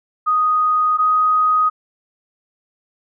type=tone pair in turn; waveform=sine; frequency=1244.5 / 1251.2 Hz; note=D#6 / D#6; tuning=0 / +9 cents; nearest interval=unison; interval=9 cents; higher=second; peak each=-13 / -12 dBFS; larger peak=second; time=0.26-0.98 / 0.98-1.7 s; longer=neither; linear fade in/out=20 ms; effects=none